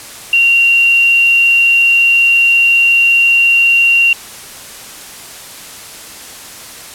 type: tone with frequency modulation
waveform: sine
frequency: 2760 Hz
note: F7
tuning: 21 cents flat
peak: -6 dBFS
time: 0.33-4.13 s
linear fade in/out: 2 ms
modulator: 25.5 Hz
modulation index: 0.5
effects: white hiss -31 dBFS RMS until 6.94 s + low-pass 12000 Hz 12 dB/octave